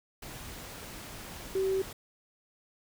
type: tone in noise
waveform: sine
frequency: 382.8 Hz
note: G4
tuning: 41 cents flat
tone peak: -26 dBFS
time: 1.55-1.82 s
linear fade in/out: 5 ms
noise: pink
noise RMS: -44 dBFS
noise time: 0.22-1.93 s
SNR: +15 dB
effects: none